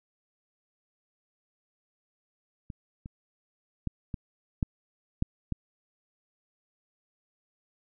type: clicks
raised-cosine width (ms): 5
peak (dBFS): -26 / -28 / -17 / -21 / -13 / -13 / -17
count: 7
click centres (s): 2.702 / 3.059 / 3.873 / 4.142 / 4.628 / 5.224 / 5.523
effects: none